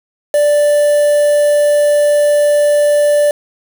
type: tone with quantisation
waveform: triangle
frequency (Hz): 587.3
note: D5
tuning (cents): 0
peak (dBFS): -6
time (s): 0.34-3.31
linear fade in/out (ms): 2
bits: 4
effects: none